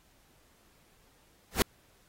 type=noise with exponential growth; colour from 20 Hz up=pink; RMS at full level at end=-20 dBFS; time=1.51-1.62 s; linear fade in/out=0 ms; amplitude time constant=23 ms; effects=pink hiss -65 dBFS RMS until 2.08 s + AAC 48 kbps